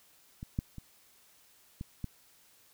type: clicks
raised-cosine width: 5 ms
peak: -28 / -18 / -30 / -26 / -23 dBFS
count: 5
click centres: 0.429 / 0.589 / 0.783 / 1.811 / 2.043 s
effects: white hiss -63 dBFS RMS until 2.73 s